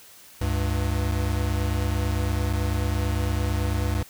square tone pair together, 70 / 98.99 Hz, C#2 / G2, +18 / +17 cents, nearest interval tritone, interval 599 cents, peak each -26 dBFS, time 0.41-4.03 s, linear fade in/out 5 ms, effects white hiss -49 dBFS RMS until 4.09 s

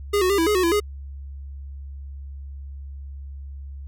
square tone with pitch steps, 409.1 / 367.9 / 399.9 / 329.6 / 419.6 / 368.4 / 337.2 / 415 Hz, G#4 / F#4 / G4 / E4 / G#4 / F#4 / E4 / G#4, -26 / -10 / +35 / 0 / +18 / -7 / +39 / -1 cents, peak -18 dBFS, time 0.13-0.802 s, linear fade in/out 10 ms, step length 84 ms, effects added 69 Hz sine -33 dBFS peak until 3.87 s

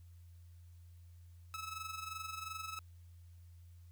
sawtooth tone with amplitude modulation, 1298 Hz, E6, 27 cents flat, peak -36 dBFS, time 1.54-2.79 s, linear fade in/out 0 ms, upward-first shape sine, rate 22.8 Hz, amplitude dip 65%, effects added 86 Hz sine -54 dBFS peak until 3.91 s + white hiss -75 dBFS RMS until 3.91 s

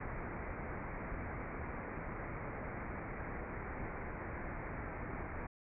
pink low-pass noise, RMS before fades -43 dBFS, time 0-5.47 s, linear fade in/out 10 ms, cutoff 2300 Hz, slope 96 dB/octave, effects none

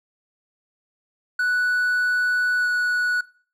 triangle tone with pitch glide, 1480 to 1470.6 Hz, F#6 to F#6, 0 to -11 cents, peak -17 dBFS, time 1.39-3.21 s, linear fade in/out 5 ms, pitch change -11 cents, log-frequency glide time 2.58-2.66 s, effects noise-tail reverb RT60 0.4 s tail -19 dB re dry

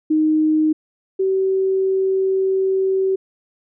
sine tone pair in turn, 310.6 / 382.3 Hz, D#4 / G4, -3 / -43 cents, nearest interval major third, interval 360 cents, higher second, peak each -13 / -15 dBFS, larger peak first, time 0.1-0.73 / 1.19-3.16 s, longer second, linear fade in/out 10 ms, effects none

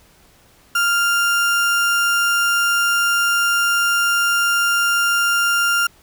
35% pulse tone, 1396.9 Hz, F6, in tune, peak -13 dBFS, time 0.75-5.87 s, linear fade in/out 5 ms, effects pink hiss -52 dBFS RMS until 6.02 s

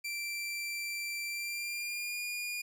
sawtooth tone with pitch glide, 2349 to 2430 Hz, D7 to D#7, 0 to -42 cents, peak -32 dBFS, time 0.04-2.62 s, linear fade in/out 10 ms, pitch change +58 cents, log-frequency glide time 1.27-2.2 s, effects none

